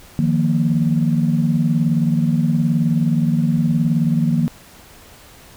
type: chord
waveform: sine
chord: Eb suspended second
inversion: none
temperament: equal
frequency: 155.56 / 174.61 / 233.1 Hz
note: Eb3 / F3 / Bb3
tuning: 0 / 0 / 0 cents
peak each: -17 / -19 / -18 dBFS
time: 0.19-4.48 s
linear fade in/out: 0 ms
effects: tanh soft clip ceiling -5 dBFS + pink hiss -44 dBFS RMS until 5.56 s